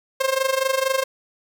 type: tone with amplitude modulation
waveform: sawtooth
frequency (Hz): 531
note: C5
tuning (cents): +25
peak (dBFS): -12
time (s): 0.2-1.04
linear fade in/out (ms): 10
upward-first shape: sine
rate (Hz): 24.3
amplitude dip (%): 80
effects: none